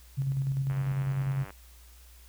sine tone with tremolo, 135.5 Hz, C#3, 39 cents flat, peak -25 dBFS, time 0.17-1.45 s, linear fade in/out 20 ms, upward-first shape square, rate 10 Hz, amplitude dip 35%
click train, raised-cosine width 0.5 ms, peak -29 dBFS, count 79, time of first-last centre 0.7-1.505 s, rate 96.9 Hz
effects added 60 Hz sine -51 dBFS peak until 2.28 s + white hiss -58 dBFS RMS until 2.28 s

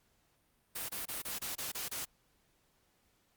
white noise bursts, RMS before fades -39 dBFS, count 8, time 0.75-2.052 s, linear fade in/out 10 ms, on 140 ms, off 26 ms, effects pink hiss -73 dBFS RMS until 3.36 s + Opus 48 kbps

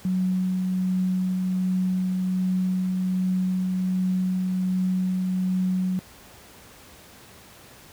sine tone with tremolo, 185 Hz, F#3, in tune, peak -20 dBFS, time 0.05-5.99 s, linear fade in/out 0 ms, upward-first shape triangle, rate 1.3 Hz, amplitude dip 25%, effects pink hiss -48 dBFS RMS until 7.92 s + high-pass 60 Hz 12 dB/octave

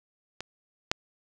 clicks, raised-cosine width 0.2 ms, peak -18 / -6 dBFS, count 2, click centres 0.406 / 0.915 s, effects none

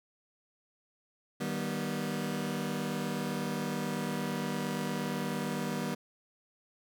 sawtooth chord, Eb augmented, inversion none, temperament just, 155.56 / 194.45 / 243.1 Hz, Eb3 / G3 / B3, 0 / -14 / -27 cents, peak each -34 / -32 / -32 dBFS, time 1.4-5.95 s, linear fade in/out 10 ms, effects none

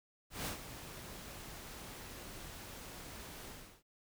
pink noise with ADSR envelope, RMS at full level -38 dBFS, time 0.3-3.83 s, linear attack 160 ms, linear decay 110 ms, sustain -11 dB, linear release 350 ms, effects none

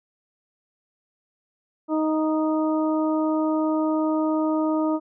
harmonic tone with a mistuned harmonic, 312.4 Hz, D#4, 7 cents sharp, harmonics 1 / 2 / 3 / 4, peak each -21 / -27 / -31 / -33 dBFS, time 1.88-5 s, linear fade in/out 50 ms, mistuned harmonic 4, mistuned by -16 cents, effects none

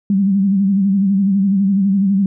sine tone with vibrato, 196 Hz, G3, in tune, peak -11 dBFS, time 0.1-2.26 s, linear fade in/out 2 ms, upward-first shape sine, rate 12 Hz, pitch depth 66 cents each way, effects none

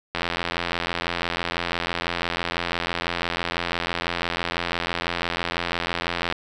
click train, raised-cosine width 0.3 ms, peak -8 dBFS, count 532, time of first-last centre 0.15-6.324 s, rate 86 Hz, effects none

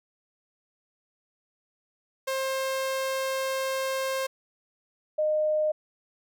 sawtooth / sine tone pair in turn, 531 / 613.6 Hz, C5 / D#5, +25 / -24 cents, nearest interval minor third, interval 251 cents, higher second, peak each -23 / -22 dBFS, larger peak second, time 2.27-4.27 / 5.18-5.72 s, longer first, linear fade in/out 10 ms, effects none

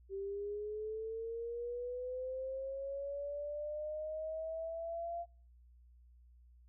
sine linear sweep, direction up, 387.1 to 690 Hz, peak -38 dBFS, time 0.09-5.26 s, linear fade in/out 50 ms, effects noise-tail reverb RT60 0.5 s tail -25 dB re dry + added 60 Hz sine -59 dBFS peak until 6.68 s

